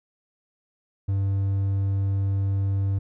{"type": "tone", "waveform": "triangle", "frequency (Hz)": 98, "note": "G2", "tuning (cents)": 0, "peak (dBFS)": -19, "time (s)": [1.08, 2.99], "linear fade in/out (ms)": 10, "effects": []}